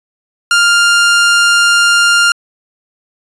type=tone; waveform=sawtooth; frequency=1400 Hz; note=F6; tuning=4 cents sharp; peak=-3 dBFS; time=0.51-2.32 s; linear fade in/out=2 ms; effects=resampled to 22050 Hz